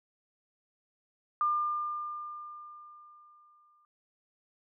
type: tone with exponential decay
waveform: sine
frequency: 1200 Hz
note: D6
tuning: 37 cents sharp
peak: -24 dBFS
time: 1.41-3.85 s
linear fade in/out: 1 ms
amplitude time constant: 530 ms
effects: none